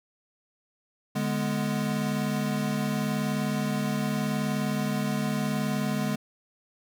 square chord, G# diminished, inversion second, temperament equal, 146.83 / 207.7 / 246.9 Hz, D3 / G#3 / B3, 0 / 0 / 0 cents, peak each -32 / -29 / -33 dBFS, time 1.15-6.16 s, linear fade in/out 10 ms, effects none

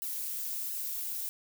violet noise with flanger, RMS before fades -36 dBFS, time 0.02-1.29 s, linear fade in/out 0 ms, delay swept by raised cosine 0.85 to 6.35 ms, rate 1.4 Hz, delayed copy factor -0.95, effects none

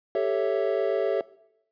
triangle chord, A dominant seventh, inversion third, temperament equal, 392 / 440 / 554.4 / 659.3 Hz, G4 / A4 / C#5 / E5, 0 / 0 / 0 / 0 cents, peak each -26 dBFS, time 0.15-1.21 s, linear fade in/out 2 ms, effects noise-tail reverb RT60 0.8 s tail -20 dB re dry + resampled to 11025 Hz

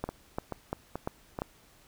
two click trains, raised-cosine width 1 ms, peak -17 / -20 dBFS, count 5 / 4, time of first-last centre 0.04-1.419 / 0.09-1.389 s, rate 2.9 / 2.31 Hz, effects pink hiss -60 dBFS RMS until 1.87 s

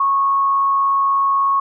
sine tone with frequency modulation, 1100 Hz, C#6, 14 cents flat, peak -13 dBFS, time 0-1.6 s, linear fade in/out 5 ms, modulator 96.5 Hz, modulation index 0.24, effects none

